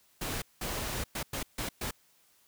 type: noise bursts at uneven times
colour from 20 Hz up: pink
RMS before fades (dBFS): -35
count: 6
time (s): 0.21-0.42 / 0.61-1.04 / 1.15-1.23 / 1.33-1.43 / 1.58-1.69 / 1.81-1.91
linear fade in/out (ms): 5
effects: white hiss -66 dBFS RMS until 2.47 s